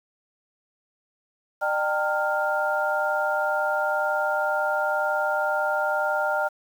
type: tone cluster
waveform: sine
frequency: 605 / 784 / 906 / 1402 Hz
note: D#5 / G5 / A#5 / F6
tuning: -49 / 0 / -50 / +6 cents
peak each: -26 / -28 / -30 / -26 dBFS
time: 1.61-6.49 s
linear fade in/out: 20 ms
effects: 8-bit